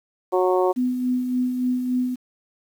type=harmonic tone; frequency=183.5 Hz; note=F#3; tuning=14 cents flat; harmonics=2 / 3 / 4 / 5 / 6; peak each=-19 / -23 / -25 / -27 / -29 dBFS; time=0.32-0.73 s; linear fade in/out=20 ms
type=tone with tremolo; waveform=sine; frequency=251 Hz; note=B3; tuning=28 cents sharp; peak=-18 dBFS; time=0.76-2.16 s; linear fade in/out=20 ms; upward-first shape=sine; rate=3.5 Hz; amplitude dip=45%
effects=8-bit